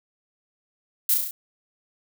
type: noise with echo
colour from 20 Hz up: violet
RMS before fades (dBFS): -20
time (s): 1.09-1.14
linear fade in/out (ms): 2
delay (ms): 34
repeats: 5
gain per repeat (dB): -3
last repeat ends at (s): 1.31
effects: none